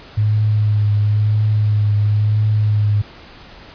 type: tone with vibrato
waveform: sine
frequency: 105.4 Hz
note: G#2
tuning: 26 cents sharp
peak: -12 dBFS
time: 0.17-3.02 s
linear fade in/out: 10 ms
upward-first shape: triangle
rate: 0.98 Hz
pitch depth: 29 cents each way
effects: pink hiss -40 dBFS RMS until 3.74 s + resampled to 11025 Hz